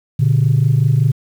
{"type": "tone pair together", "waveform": "sine", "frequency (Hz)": [118.43, 143.7], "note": ["A#2", "D3"], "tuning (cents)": [28, -37], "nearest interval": "minor third", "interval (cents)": 335, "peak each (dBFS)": -12, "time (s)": [0.19, 1.12], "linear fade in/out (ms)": 10, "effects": ["tanh soft clip ceiling -5 dBFS", "7-bit"]}